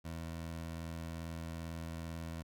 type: tone with vibrato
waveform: 20% pulse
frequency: 82.41 Hz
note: E2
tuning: in tune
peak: -36 dBFS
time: 0.04-2.43 s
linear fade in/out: 20 ms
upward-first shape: sine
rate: 18 Hz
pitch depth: 20 cents each way
effects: none